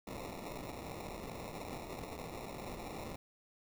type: noise with sample-and-hold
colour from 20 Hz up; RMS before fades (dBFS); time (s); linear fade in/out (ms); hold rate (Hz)
white; -45; 0.07-3.16; 5; 1575
effects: none